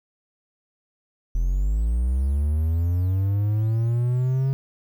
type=linear sweep; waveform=triangle; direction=up; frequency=40.65 to 136 Hz; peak=-17 dBFS; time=1.35-4.53 s; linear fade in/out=0 ms; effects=9-bit